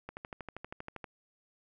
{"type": "click train", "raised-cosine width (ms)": 0.5, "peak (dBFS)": -26, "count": 13, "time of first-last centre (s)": [0.09, 1.042], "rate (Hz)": 12.6, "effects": []}